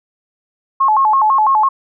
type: tone with vibrato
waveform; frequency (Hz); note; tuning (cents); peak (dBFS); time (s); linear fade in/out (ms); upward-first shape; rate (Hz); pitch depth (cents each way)
sine; 964; B5; -42; -9; 0.8-1.69; 10; square; 6; 200
effects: none